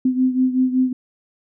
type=beating tone pair; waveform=sine; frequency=255.6 / 260.9 Hz; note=C4 / C4; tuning=-40 / -5 cents; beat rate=5.3 Hz; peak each=-16 / -21 dBFS; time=0.05-0.93 s; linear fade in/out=5 ms; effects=none